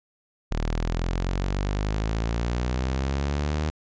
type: exponential sweep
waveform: sawtooth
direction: up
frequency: 38.14 to 77.78 Hz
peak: -20 dBFS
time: 0.51-3.7 s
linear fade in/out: 0 ms
effects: resampled to 16000 Hz